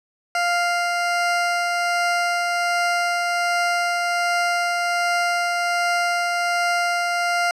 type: tone with tremolo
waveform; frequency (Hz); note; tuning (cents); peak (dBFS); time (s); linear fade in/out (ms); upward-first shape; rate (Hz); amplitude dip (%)
20% pulse; 698.5; F5; 0; -13; 0.35-7.51; 2; triangle; 1.3; 25
effects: low-pass 8000 Hz 12 dB/octave